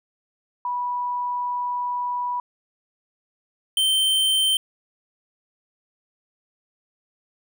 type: tone pair in turn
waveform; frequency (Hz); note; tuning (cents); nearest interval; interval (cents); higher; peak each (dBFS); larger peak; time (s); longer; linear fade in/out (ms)
sine / square; 980 / 3111; B5 / G7; -14 / -14; octave + minor sixth; 2000; second; -23 / -18; second; 0.65-2.4 / 3.77-4.57; first; 2
effects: none